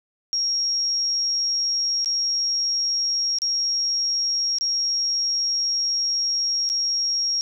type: tone with dropouts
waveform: sine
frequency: 5588 Hz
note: F8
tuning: in tune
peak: -20 dBFS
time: 0.33-7.41 s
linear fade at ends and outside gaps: 0 ms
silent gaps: 2.046-2.059 / 3.386-3.419 / 4.585-4.61 / 6.691-6.699 s
effects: none